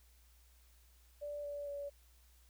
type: tone with pitch steps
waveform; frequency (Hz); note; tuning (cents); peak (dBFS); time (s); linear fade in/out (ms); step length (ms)
sine; 584 / 577 / 570; D5 / D5 / C#5; -10 / -31 / +48; -40; 1.21-1.9; 20; 230
effects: added 60 Hz sine -63 dBFS peak until 2.49 s + white hiss -70 dBFS RMS until 2.49 s